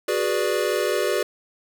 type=chord; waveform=square; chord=G# half-diminished seventh; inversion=third; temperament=equal with one note detuned; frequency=370 / 415.3 / 488.8 / 587.3 Hz; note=F#4 / G#4 / B4 / D5; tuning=0 / 0 / -18 / 0 cents; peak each=-27 dBFS; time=0.08-1.23 s; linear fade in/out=5 ms; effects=none